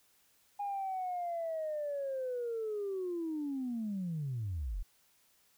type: linear sweep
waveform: sine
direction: down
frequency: 820 to 34.06 Hz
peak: -33 dBFS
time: 0.59-4.83 s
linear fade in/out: 10 ms
effects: tanh soft clip ceiling -30 dBFS + white hiss -69 dBFS RMS until 5.57 s